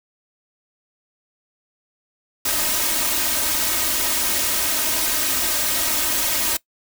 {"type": "noise with comb filter", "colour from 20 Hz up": "white", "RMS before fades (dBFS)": -21, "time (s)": [2.45, 6.57], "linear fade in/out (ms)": 5, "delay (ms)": 3.2, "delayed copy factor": 1, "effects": ["noise-tail reverb RT60 0.1 s tail -21 dB re dry"]}